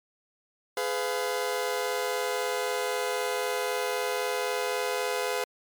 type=chord; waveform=sawtooth; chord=F diminished; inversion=first; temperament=just; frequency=419.1 / 502.9 / 698.5 Hz; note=Ab4 / Cb5 / F5; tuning=+16 / +31 / 0 cents; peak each=-28 / -26 / -31 dBFS; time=0.77-5.44 s; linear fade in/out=2 ms; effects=MP3 96 kbps